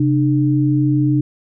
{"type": "tone pair together", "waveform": "sine", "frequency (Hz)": [133.3, 300.6], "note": ["C3", "D4"], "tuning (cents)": [33, 40], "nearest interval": "octave + major second", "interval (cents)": 1407, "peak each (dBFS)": -15, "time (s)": [0, 1.21], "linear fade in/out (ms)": 5, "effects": []}